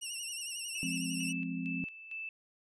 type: tone with vibrato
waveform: 10% pulse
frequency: 2795 Hz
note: F7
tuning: 1 cent sharp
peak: -29 dBFS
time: 0.01-1.33 s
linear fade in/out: 20 ms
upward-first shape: sine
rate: 11 Hz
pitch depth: 73 cents each way
type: tone with tremolo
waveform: sine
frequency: 2637 Hz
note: E7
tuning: in tune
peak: -38 dBFS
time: 0.75-2.29 s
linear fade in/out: 2 ms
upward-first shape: square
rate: 2.2 Hz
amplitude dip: 65%
type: chord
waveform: sine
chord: F minor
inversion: none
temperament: just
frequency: 174.61 / 209.5 / 261.9 Hz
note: F3 / Ab3 / C4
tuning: 0 / +15 / +2 cents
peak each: -38 / -43 / -37 dBFS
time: 0.83-1.84 s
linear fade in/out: 0 ms
effects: resampled to 24000 Hz